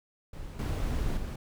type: noise with level steps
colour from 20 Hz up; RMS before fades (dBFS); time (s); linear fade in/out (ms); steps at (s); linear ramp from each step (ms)
brown; -40 / -30 / -35; 0.33-1.36; 5; 0.59 / 1.17; 2
effects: none